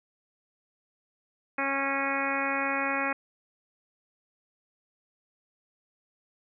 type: harmonic tone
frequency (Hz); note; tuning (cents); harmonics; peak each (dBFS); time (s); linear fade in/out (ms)
274.7; C#4; -16; 1 / 2 / 3 / 4 / 5 / 6 / 7 / 8 / 9; -35 / -35 / -35 / -35 / -35 / -35 / -35 / -35 / -35; 1.58-3.13; 5
effects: none